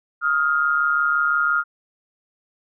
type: tone pair together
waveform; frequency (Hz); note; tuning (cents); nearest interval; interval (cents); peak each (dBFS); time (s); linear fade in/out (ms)
sine; 1261.2 / 1407; D#6 / F6; +23 / +12; major second; 189; -22 / -18; 0.21-1.64; 50
effects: none